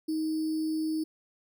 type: tone with sample-and-hold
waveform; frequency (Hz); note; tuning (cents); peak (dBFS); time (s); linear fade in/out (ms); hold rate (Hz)
sine; 314.4; D#4; +18; -27; 0.08-1.04; 10; 4900
effects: none